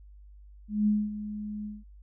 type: tone with ADSR envelope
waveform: sine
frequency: 210 Hz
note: G#3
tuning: 19 cents sharp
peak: -20 dBFS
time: 0.68-1.84 s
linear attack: 190 ms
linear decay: 230 ms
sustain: -13 dB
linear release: 190 ms
effects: added 50 Hz sine -48 dBFS peak until 2.02 s